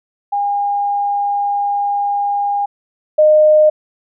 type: tone pair in turn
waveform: sine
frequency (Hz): 811 / 612.8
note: G#5 / D#5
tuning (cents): -41 / -27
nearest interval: perfect fourth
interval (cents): 486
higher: first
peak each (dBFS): -14 / -6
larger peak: second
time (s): 0.32-2.66 / 3.18-3.7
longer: first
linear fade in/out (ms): 10
effects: none